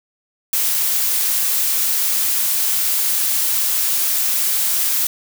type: noise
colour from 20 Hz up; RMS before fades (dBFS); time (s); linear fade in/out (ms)
blue; -18; 0.53-5.07; 2
effects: none